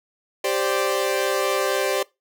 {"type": "chord", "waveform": "sawtooth", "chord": "G suspended fourth", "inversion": "none", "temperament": "equal", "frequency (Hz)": [392, 523.3, 587.3], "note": ["G4", "C5", "D5"], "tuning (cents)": [0, 0, 0], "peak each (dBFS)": -21, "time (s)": [0.44, 2.03], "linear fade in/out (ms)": 5, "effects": ["noise-tail reverb RT60 0.2 s tail -21 dB re dry"]}